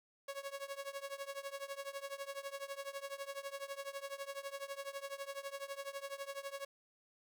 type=tone with tremolo; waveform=sawtooth; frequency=554.4 Hz; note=C#5; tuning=in tune; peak=-35 dBFS; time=0.28-6.65 s; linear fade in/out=5 ms; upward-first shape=triangle; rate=12 Hz; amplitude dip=95%; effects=12-bit